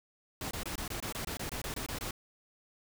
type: noise bursts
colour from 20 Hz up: pink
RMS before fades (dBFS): -38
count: 14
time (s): 0.41-2.109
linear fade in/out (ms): 2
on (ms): 100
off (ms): 23
effects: none